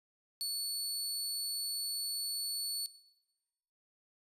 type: tone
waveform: sawtooth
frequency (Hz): 4435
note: C#8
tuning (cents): 0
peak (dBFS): -31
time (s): 0.41-2.86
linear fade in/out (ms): 0
effects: noise-tail reverb RT60 1.0 s tail -18 dB re dry + resampled to 32000 Hz